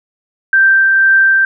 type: tone with tremolo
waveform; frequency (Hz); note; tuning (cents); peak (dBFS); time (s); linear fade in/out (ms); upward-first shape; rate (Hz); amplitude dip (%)
sine; 1568; G6; 0; -5; 0.53-1.45; 2; triangle; 2; 25
effects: none